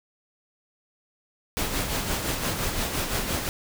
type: noise with tremolo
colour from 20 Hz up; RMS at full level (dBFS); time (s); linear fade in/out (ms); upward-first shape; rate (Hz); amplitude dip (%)
pink; -26; 1.57-3.49; 0; sine; 5.8; 45
effects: none

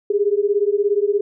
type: beating tone pair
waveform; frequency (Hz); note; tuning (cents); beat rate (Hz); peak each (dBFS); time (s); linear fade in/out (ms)
sine; 400 / 417; G4 / G#4; +35 / +7; 17; -18; 0.1-1.21; 5
effects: none

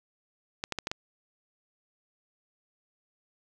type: clicks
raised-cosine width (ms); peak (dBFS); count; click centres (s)
0.2; -14; 5; 0.639 / 0.723 / 0.787 / 0.871 / 0.915
effects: none

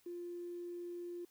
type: tone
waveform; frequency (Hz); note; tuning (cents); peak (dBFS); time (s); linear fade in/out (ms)
triangle; 349.2; F4; 0; -38; 0.06-1.25; 5
effects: tanh soft clip ceiling -40 dBFS + white hiss -71 dBFS RMS until 1.3 s

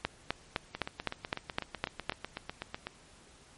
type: two click trains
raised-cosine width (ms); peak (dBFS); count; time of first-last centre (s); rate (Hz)
0.3; -20 / -13; 18 / 9; 0.75-2.87 / 0.05-2.096; 8.02 / 3.91
effects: pink hiss -58 dBFS RMS until 3.57 s + MP3 48 kbps

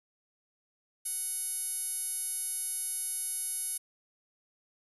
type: tone with band-pass filter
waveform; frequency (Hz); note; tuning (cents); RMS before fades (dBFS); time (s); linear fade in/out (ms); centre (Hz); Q
5% pulse; 740; F#5; 0; -35; 1.05-3.78; 10; 11000; 9
effects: none

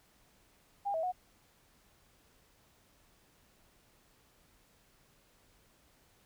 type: tone with pitch steps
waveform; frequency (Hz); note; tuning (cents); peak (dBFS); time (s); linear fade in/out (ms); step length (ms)
sine; 804 / 646 / 730; G5 / E5 / F#5; +44 / -35 / -24; -31; 0.85-1.123; 20; 91
effects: pink hiss -67 dBFS RMS until 6.25 s

